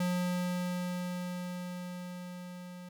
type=tone with level ramp; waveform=square; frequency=179.1 Hz; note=F3; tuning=44 cents sharp; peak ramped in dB=-29 to -45 dBFS; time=0-2.89 s; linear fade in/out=5 ms; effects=none